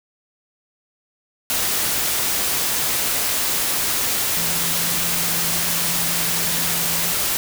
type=tone in noise; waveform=sine; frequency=169.4 Hz; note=E3; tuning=48 cents sharp; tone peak=-32 dBFS; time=4.37-7.12 s; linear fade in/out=0 ms; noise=white; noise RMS=-21 dBFS; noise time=1.5-7.37 s; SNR=-14 dB; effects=none